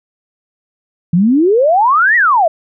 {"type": "exponential two-way sweep", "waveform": "sine", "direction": "up then down", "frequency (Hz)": [162.3, 1975.5, 620], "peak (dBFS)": -7, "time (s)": [1.13, 2.48], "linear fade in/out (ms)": 5, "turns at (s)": 2.16, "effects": []}